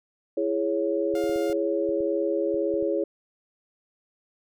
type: chord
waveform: sine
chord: C# minor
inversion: first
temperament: equal with one note detuned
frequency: 333.5 / 415.3 / 554.4 Hz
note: E4 / G#4 / C#5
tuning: +20 / 0 / 0 cents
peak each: -27 dBFS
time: 0.37-3.04 s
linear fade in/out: 5 ms
type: clicks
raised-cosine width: 5 ms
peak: -35 dBFS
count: 10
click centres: 1.14 / 1.24 / 1.295 / 1.36 / 1.499 / 1.891 / 2.006 / 2.543 / 2.74 / 2.826 s
type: tone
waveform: sawtooth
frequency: 705 Hz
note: F5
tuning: 16 cents sharp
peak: -32 dBFS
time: 1.15-1.53 s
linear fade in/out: 2 ms
effects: none